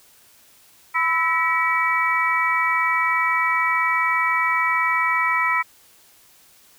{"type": "tone cluster", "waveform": "sine", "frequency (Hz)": [998, 1310, 1937, 2285], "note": ["B5", "E6", "B6", "D7"], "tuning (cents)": [18, -11, -34, -48], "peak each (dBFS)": -23, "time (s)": [0.94, 5.63], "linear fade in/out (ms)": 20, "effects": ["white hiss -53 dBFS RMS until 6.78 s"]}